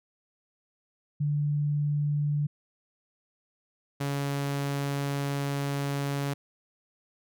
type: tone pair in turn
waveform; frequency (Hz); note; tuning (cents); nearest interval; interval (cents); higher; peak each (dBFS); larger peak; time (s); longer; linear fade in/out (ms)
sine / sawtooth; 146.83 / 140.82; D3 / C#3; 0 / +28; minor second; 72; first; -24; neither; 1.2-2.47 / 4-6.34; second; 10
effects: none